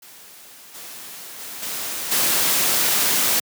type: noise with level steps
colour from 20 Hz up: white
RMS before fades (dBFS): -44 / -37 / -34 / -28 / -19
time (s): 0.02-3.4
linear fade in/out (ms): 5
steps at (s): 0.74 / 1.39 / 1.62 / 2.11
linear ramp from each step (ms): 10
effects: high-pass 150 Hz 12 dB/octave